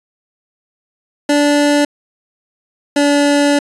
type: tone pair in turn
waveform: 25% pulse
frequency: 291 / 287.7 Hz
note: D4 / D4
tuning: -16 / -36 cents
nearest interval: unison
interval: 20 cents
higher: first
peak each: -6 dBFS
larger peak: neither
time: 1.29-1.85 / 2.96-3.59 s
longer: second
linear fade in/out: 5 ms
effects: resampled to 24000 Hz